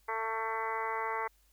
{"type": "harmonic tone", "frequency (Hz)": 223.3, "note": "A3", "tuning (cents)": 26, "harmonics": [2, 3, 4, 5, 6, 7, 8, 9, 10], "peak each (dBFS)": [-40, -46, -36, -38, -43, -45, -49, -40, -51], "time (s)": [0.08, 1.28], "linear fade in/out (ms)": 10, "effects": ["added 50 Hz sine -66 dBFS peak until 1.52 s", "white hiss -70 dBFS RMS until 1.52 s"]}